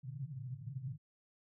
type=band-pass noise; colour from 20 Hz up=white; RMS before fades=-44 dBFS; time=0.03-0.98 s; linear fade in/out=20 ms; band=110 to 150 Hz; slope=96 dB/octave; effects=none